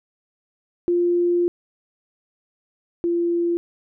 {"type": "tone pair in turn", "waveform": "sine", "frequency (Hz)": [349.2, 343.2], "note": ["F4", "F4"], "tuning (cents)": [0, -30], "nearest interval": "unison", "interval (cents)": 30, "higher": "first", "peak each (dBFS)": [-16, -18], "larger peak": "first", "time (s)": [[0.88, 1.48], [3.04, 3.57]], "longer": "first", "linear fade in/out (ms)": 0, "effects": []}